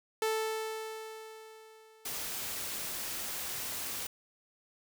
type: tone with exponential decay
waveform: sawtooth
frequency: 439.9 Hz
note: A4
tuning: in tune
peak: -24 dBFS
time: 0.22-2.62 s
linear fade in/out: 2 ms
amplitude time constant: 520 ms
type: noise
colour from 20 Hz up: white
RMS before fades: -38 dBFS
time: 2.05-4.07 s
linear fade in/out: 5 ms
effects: none